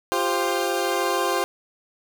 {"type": "chord", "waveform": "20% pulse", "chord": "F suspended second", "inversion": "none", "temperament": "equal with one note detuned", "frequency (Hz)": [349.2, 395.9, 523.3], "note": ["F4", "G4", "C5"], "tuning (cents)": [0, 17, 0], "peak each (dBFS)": -21, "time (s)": [0.12, 1.44], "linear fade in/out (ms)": 0, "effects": []}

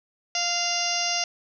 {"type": "harmonic tone with a mistuned harmonic", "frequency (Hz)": 698.5, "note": "F5", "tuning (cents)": 0, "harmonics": [1, 2, 3, 4, 5, 6, 7, 8, 9], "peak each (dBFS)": [-31, -37, -34, -30, -37, -37, -30, -29, -33], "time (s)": [0.35, 1.24], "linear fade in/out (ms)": 2, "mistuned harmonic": 3, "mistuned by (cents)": -23, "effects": []}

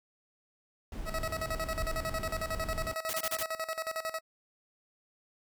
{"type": "noise", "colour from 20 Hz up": "brown", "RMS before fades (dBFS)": -38, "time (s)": [0.92, 2.94], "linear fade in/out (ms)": 2}
{"type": "tone with tremolo", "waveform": "20% pulse", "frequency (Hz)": 644, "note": "E5", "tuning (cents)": -41, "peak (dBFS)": -27, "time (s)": [1.05, 4.21], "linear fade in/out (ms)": 50, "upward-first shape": "square", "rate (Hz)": 11, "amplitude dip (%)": 80}
{"type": "noise bursts", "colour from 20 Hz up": "white", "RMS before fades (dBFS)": -35, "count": 5, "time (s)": [3.09, 3.428], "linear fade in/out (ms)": 0, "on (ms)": 42, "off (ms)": 32}
{"effects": []}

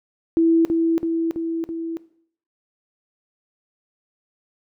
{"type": "tone with echo", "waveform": "sine", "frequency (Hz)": 329.6, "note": "E4", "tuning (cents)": 0, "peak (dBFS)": -13, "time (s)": [0.37, 0.65], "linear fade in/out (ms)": 0, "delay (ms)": 330, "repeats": 4, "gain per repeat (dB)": -3, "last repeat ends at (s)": 1.97, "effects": ["noise-tail reverb RT60 0.6 s tail -18 dB re dry"]}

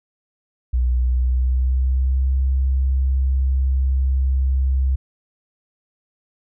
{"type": "tone with pitch glide", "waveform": "sine", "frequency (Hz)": [61.6, 66.02], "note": ["B1", "C2"], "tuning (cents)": [-4, 16], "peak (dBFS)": -15, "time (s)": [0.73, 4.96], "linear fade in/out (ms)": 10, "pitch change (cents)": 120, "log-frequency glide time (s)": [0.92, 2.32], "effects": []}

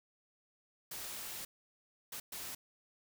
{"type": "noise bursts at uneven times", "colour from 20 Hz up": "white", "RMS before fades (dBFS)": -44, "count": 3, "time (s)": [[0.91, 1.45], [2.12, 2.2], [2.32, 2.55]], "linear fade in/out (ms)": 5, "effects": []}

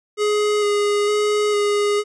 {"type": "tone with vibrato", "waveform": "square", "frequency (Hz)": 415.3, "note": "G#4", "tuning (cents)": 0, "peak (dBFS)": -17, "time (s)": [0.17, 2.04], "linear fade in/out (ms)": 50, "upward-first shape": "square", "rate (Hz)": 1.1, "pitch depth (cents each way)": 14, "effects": ["resampled to 22050 Hz"]}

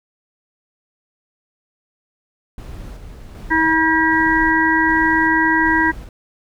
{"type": "noise with tremolo", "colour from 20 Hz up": "brown", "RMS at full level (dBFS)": -32, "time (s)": [2.58, 6.09], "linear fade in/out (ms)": 2, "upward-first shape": "square", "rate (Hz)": 1.3, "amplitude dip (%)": 35}
{"type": "harmonic tone", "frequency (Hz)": 320.8, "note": "E4", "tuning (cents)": -47, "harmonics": [1, 3, 5, 6], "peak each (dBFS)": [-18, -18, -18, -18], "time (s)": [3.5, 5.92], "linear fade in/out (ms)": 20}
{"effects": []}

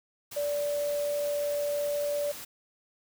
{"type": "tone in noise", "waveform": "sine", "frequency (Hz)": 581, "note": "D5", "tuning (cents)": -19, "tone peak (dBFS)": -27, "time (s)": [0.36, 2.32], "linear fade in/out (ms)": 10, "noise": "white", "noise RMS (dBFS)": -42, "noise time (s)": [0.31, 2.45], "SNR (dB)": 12, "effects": []}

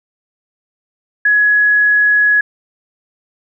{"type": "tone", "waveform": "sine", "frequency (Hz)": 1681, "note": "G#6", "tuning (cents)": 20, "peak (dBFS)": -8, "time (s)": [1.25, 2.41], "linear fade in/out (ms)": 5, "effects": []}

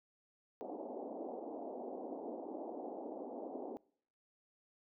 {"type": "band-pass noise", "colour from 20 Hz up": "pink", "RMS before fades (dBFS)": -45, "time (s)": [0.61, 3.77], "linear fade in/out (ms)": 0, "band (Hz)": [250, 810], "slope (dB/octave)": 48, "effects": ["noise-tail reverb RT60 0.6 s tail -24 dB re dry"]}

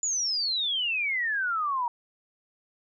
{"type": "exponential sweep", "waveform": "sine", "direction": "down", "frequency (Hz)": [7040, 931], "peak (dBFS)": -25, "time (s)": [0.03, 1.88], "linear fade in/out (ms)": 2, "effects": []}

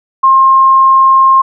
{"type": "tone", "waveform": "sine", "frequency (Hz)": 1065, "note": "C6", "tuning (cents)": 30, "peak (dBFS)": -3, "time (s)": [0.23, 1.42], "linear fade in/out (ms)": 10, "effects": []}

